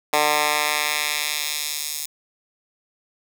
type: tone with high-pass filter sweep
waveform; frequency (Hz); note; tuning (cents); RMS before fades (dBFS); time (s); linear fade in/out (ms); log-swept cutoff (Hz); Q
10% pulse; 149.7; D3; +33; -23; 0.13-2.06; 5; 720 to 6500; 0.82
effects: none